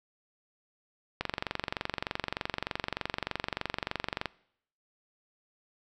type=click train; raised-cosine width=0.3 ms; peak=-14 dBFS; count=72; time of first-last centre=1.21-4.257 s; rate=23.3 Hz; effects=noise-tail reverb RT60 0.7 s tail -22 dB re dry